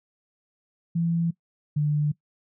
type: tone pair in turn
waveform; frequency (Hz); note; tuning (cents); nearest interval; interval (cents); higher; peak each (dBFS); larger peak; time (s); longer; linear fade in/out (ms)
sine; 168 / 148.64; E3 / D3; +33 / +21; major second; 212; first; -21 / -20; second; 0.95-1.31 / 1.76-2.12; neither; 10
effects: noise-tail reverb RT60 0.1 s tail -20 dB re dry